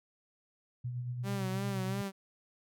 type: tone with tremolo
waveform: sine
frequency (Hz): 123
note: B2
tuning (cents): -7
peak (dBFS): -33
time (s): 0.84-2.02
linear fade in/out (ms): 10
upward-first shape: sine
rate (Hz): 8.7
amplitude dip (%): 40
type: tone with vibrato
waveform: sawtooth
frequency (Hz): 193.4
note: G3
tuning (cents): -23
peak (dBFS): -31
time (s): 1.23-2.12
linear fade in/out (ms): 50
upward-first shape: sine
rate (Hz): 2.9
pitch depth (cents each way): 57
effects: none